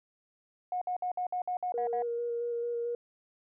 sine tone bursts, 725 Hz, F#5, 35 cents flat, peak -29 dBFS, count 9, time 0.72-2.023 s, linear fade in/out 2 ms, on 95 ms, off 56 ms
sine tone with vibrato, 473.3 Hz, A#4, 26 cents sharp, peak -30 dBFS, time 1.74-2.95 s, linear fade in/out 2 ms, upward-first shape square, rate 4.5 Hz, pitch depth 11 cents each way
effects tanh soft clip ceiling -22 dBFS

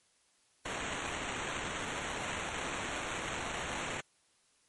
white noise with sample-and-hold, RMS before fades -38 dBFS, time 0.65-4.01 s, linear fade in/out 10 ms, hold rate 4900 Hz, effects white hiss -70 dBFS RMS until 4.68 s + MP3 48 kbps

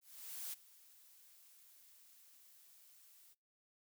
blue noise with ADSR envelope, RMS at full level -44 dBFS, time 0.01-3.35 s, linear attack 520 ms, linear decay 16 ms, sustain -20 dB, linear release 32 ms, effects noise-tail reverb RT60 0.3 s tail -26 dB re dry

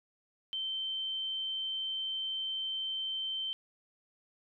sine tone, 3106 Hz, G7, 17 cents flat, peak -33 dBFS, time 0.53-3.53 s, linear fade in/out 0 ms, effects none

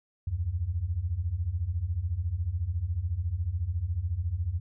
sine beating tone pair, 77.4 / 91.4 Hz, D#2 / F#2, -9 / -21 cents, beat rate 14 Hz, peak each -32 / -29 dBFS, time 0.27-4.6 s, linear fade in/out 5 ms, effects none

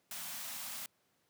white band-stop noise, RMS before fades -43 dBFS, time 0.11-0.86 s, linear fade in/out 2 ms, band 270 to 580 Hz, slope 48 dB/octave, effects pink hiss -75 dBFS RMS until 1.29 s + high-pass 150 Hz 12 dB/octave

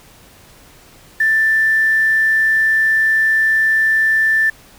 sine tone with quantisation, 1770 Hz, A6, 10 cents sharp, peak -11 dBFS, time 1.2-4.5 s, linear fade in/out 5 ms, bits 6, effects pink hiss -45 dBFS RMS until 4.78 s

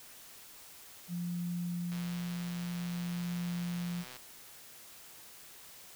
sine tone with tremolo, 174.61 Hz, F3, in tune, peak -33 dBFS, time 1.08-4.05 s, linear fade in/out 50 ms, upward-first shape triangle, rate 0.52 Hz, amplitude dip 25%
click train, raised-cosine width 0.2 ms, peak -30 dBFS, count 284, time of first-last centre 1.92-4.166 s, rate 126 Hz
effects white hiss -53 dBFS RMS until 5.95 s

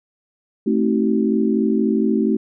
sine chord, A diminished seventh, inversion none, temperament just, 220 / 264 / 316.8 / 380.2 Hz, A3 / C4 / Eb4 / Gb4, 0 / +16 / +31 / +47 cents, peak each -18 / -22 / -22 / -22 dBFS, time 0.66-2.37 s, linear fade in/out 10 ms, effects none

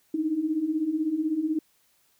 sine beating tone pair, 300 / 316 Hz, D4 / D#4, +37 / +27 cents, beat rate 16 Hz, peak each -30 / -25 dBFS, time 0.14-1.59 s, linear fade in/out 5 ms, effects white hiss -66 dBFS RMS until 2.19 s

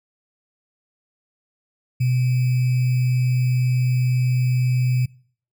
sine tone with sample-and-hold, 126 Hz, B2, 35 cents sharp, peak -16 dBFS, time 2-5.06 s, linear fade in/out 10 ms, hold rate 2450 Hz, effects noise-tail reverb RT60 0.5 s tail -23 dB re dry

